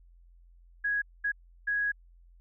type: tone bursts at uneven times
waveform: sine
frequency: 1661.2 Hz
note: G#6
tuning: in tune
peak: -26 dBFS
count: 3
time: 0.84-1.02 / 1.24-1.32 / 1.67-1.92 s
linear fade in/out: 10 ms
effects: added 43 Hz sine -54 dBFS peak until 2.4 s